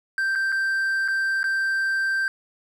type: tone with dropouts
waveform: triangle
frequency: 1568 Hz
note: G6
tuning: in tune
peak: -19 dBFS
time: 0.18-2.28 s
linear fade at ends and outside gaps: 1 ms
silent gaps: 0.353-0.357 / 0.52-0.524 / 1.079-1.084 / 1.431-1.441 s
effects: none